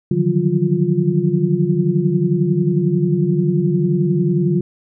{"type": "tone cluster", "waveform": "sine", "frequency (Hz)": [145, 156.3, 175.8, 187, 351.6], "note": ["D3", "D#3", "F3", "F#3", "F4"], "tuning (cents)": [-22, 8, 12, 19, 12], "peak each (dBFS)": -20, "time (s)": [0.11, 4.61], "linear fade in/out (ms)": 5, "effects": []}